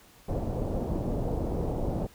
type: low-pass noise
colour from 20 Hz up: pink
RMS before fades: -30 dBFS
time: 0.28-2.07 s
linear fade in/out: 10 ms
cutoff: 690 Hz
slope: 24 dB/octave
effects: pink hiss -56 dBFS RMS until 2.14 s